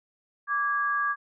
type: tone pair together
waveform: sine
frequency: 1163.9 / 1645 Hz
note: D6 / G#6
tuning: -16 / -17 cents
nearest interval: tritone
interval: 599 cents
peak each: -26 / -27 dBFS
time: 0.47-1.16 s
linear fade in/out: 50 ms
effects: none